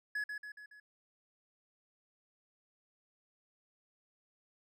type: tone with echo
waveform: triangle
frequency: 1692 Hz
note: G#6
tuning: 32 cents sharp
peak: -32 dBFS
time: 0.15-0.24 s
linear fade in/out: 5 ms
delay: 140 ms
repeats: 4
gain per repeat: -5 dB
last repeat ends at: 0.8 s
effects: none